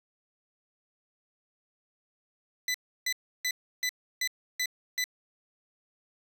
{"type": "tone bursts", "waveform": "20% pulse", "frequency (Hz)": 2000, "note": "B6", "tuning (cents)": 21, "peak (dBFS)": -22, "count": 7, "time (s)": [2.68, 5.041], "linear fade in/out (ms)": 2, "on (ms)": 63, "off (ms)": 320, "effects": []}